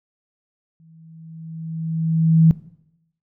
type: tone with exponential growth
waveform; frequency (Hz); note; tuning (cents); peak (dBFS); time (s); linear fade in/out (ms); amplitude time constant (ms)
sine; 162; E3; -30; -8; 0.8-2.51; 0; 370
effects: noise-tail reverb RT60 0.8 s tail -18 dB re dry